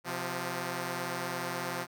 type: tone pair together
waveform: 5% pulse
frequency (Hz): 129.12 / 175.2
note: C3 / F3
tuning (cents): -23 / +6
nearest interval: perfect fourth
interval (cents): 529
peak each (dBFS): -26 / -24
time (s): 0.04-1.87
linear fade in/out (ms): 50
effects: none